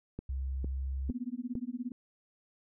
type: click train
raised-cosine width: 3 ms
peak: -25 dBFS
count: 4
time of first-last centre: 0.19-1.554 s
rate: 2.2 Hz
type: tone with pitch glide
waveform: sine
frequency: 66.5 to 66.89 Hz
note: C2 to C2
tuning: +29 to +39 cents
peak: -32 dBFS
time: 0.29-1.11 s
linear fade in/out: 5 ms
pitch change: +10 cents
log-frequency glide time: 0.68-0.85 s
type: tone with tremolo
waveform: sine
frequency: 246 Hz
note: B3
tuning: 7 cents flat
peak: -31 dBFS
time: 1.09-1.92 s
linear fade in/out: 2 ms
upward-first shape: sine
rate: 17 Hz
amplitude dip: 100%
effects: none